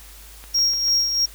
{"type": "click train", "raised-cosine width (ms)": 0.3, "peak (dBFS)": -24, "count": 4, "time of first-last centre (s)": [0.44, 0.883], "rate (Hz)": 6.77}
{"type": "tone with tremolo", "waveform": "triangle", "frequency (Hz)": 5588, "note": "F8", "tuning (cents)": 0, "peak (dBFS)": -14, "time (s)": [0.54, 1.26], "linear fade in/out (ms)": 10, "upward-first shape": "sine", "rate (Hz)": 3.1, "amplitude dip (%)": 50}
{"effects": ["added 51 Hz sine -43 dBFS peak until 1.34 s", "white hiss -45 dBFS RMS until 1.34 s"]}